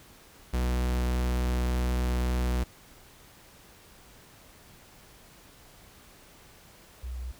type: tone pair in turn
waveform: 45% pulse / sine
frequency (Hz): 61.74 / 62.28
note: B1 / B1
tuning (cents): 0 / +15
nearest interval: unison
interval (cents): 15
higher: second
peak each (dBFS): -25 / -33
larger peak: first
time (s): 0.53-2.64 / 7.03-7.32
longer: first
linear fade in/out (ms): 10
effects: pink hiss -54 dBFS RMS until 7.39 s